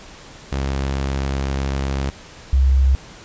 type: tone pair in turn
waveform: sawtooth / sine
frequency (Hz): 67.9 / 66.54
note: C#2 / C2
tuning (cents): -35 / +30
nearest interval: unison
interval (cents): 35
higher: first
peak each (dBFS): -16 / -11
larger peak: second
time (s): 0.52-2.1 / 2.53-2.95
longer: first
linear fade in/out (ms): 0
effects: pink hiss -41 dBFS RMS until 3.24 s + resampled to 16000 Hz